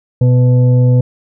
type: tone with frequency modulation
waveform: sine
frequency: 124.5 Hz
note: B2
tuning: 14 cents sharp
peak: -6 dBFS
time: 0.21-1.01 s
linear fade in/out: 5 ms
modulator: 374 Hz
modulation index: 0.44
effects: none